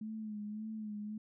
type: tone with vibrato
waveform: sine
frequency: 213.8 Hz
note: A3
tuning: 49 cents flat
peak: -39 dBFS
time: 0.01-1.18 s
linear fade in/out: 5 ms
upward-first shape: sine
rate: 1.8 Hz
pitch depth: 47 cents each way
effects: none